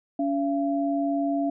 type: tone pair together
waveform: sine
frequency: 283.3 / 680 Hz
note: C#4 / F5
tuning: +38 / -46 cents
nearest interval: octave + minor third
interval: 1516 cents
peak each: -24 / -27 dBFS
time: 0.19-1.5 s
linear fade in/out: 5 ms
effects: none